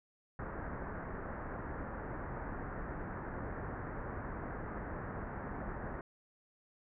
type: low-pass noise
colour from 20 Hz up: pink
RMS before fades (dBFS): -42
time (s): 0.39-6.01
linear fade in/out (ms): 2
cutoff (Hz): 1800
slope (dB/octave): 48
effects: none